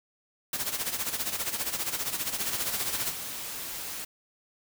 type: noise with tremolo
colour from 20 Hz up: white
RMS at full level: -29 dBFS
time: 0.53-3.12 s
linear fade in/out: 2 ms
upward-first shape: sine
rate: 15 Hz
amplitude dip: 70%
type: noise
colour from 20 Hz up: white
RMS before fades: -37 dBFS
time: 2.4-4.05 s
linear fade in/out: 10 ms
effects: none